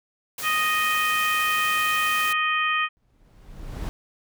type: noise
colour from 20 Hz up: white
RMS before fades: -33 dBFS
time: 0.38-2.33 s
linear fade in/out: 5 ms
type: harmonic tone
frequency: 622.3 Hz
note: D#5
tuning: in tune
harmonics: 2 / 3 / 4 / 5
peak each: -24 / -26 / -26 / -31 dBFS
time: 0.42-2.89 s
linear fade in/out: 50 ms
type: noise with exponential growth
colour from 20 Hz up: brown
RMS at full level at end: -27 dBFS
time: 2.97-3.89 s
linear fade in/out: 0 ms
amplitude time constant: 200 ms
effects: none